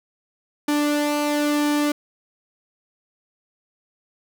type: tone with flanger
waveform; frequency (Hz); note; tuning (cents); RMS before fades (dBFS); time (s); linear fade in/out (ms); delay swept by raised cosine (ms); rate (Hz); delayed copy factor
sawtooth; 294.4; D4; +4; -21; 0.68-1.92; 5; 1.9 to 2.84; 0.99; -0.5
effects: none